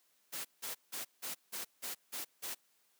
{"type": "noise bursts", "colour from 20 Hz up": "white", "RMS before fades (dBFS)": -41, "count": 8, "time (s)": [0.32, 2.55], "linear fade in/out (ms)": 20, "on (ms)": 130, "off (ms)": 170, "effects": ["white hiss -73 dBFS RMS until 2.99 s", "high-pass 200 Hz 12 dB/octave"]}